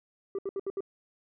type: tone bursts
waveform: sine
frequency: 392 Hz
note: G4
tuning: in tune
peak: -27 dBFS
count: 5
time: 0.35-0.806 s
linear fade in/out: 2 ms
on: 36 ms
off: 69 ms
effects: tanh soft clip ceiling -29 dBFS